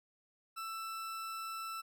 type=tone; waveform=40% pulse; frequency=1327 Hz; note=E6; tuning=11 cents sharp; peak=-39 dBFS; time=0.56-1.82 s; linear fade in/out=20 ms; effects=none